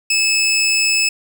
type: tone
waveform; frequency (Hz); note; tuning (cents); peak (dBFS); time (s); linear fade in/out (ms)
20% pulse; 2604; E7; -22; -9; 0.1-1.09; 5
effects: none